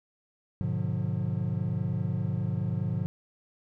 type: chord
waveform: triangle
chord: G# diminished seventh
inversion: none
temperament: just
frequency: 103.83 / 124.59 / 149.51 / 179.41 Hz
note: G#2 / B2 / D3 / F3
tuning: 0 / +16 / +31 / +47 cents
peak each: -30 / -31 / -31 / -31 dBFS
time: 0.61-3.06 s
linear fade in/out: 0 ms
effects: none